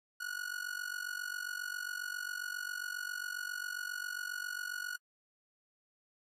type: tone with amplitude modulation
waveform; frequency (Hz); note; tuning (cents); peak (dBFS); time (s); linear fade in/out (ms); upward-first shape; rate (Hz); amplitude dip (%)
45% pulse; 1460; F#6; -24; -34; 0.2-4.97; 10; sine; 47.4; 85
effects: AAC 64 kbps